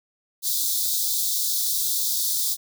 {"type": "high-pass noise", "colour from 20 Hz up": "white", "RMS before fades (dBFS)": -24, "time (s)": [0.42, 2.57], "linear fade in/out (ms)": 50, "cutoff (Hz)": 3500, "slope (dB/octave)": 96, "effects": []}